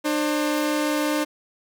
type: tone pair together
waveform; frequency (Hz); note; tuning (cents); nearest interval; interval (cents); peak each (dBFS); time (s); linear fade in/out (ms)
sawtooth; 300.3 / 535; D4 / C5; +39 / +38; minor seventh; 999; -18 / -24; 0.04-1.25; 20
effects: none